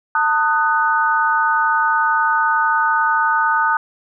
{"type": "chord", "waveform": "sine", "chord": "D# diminished", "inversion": "second", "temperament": "just", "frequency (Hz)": [896, 1244.5, 1493.4], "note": ["A5", "D#6", "F#6"], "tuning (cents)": [31, 0, 16], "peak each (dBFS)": -18, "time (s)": [0.15, 3.77], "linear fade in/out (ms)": 2, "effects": []}